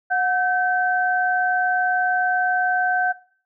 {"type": "tone pair together", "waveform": "sine", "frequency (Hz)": [730, 1542.9], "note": ["F#5", "G6"], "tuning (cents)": [-24, -28], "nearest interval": "octave + minor second", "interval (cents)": 1296, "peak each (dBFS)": -20, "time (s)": [0.1, 3.13], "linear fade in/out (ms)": 20, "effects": ["noise-tail reverb RT60 0.5 s tail -20 dB re dry"]}